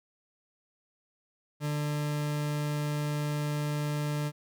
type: tone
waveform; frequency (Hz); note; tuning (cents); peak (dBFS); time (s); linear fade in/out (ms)
40% pulse; 148.2; D3; +16; -28; 1.6-4.32; 50
effects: none